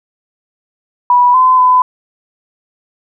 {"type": "tone with pitch steps", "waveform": "sine", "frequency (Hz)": [980, 1022, 1007], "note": ["B5", "C6", "B5"], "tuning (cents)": [-14, -41, 33], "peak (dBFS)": -5, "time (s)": [1.1, 1.82], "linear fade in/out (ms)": 2, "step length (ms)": 240, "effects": []}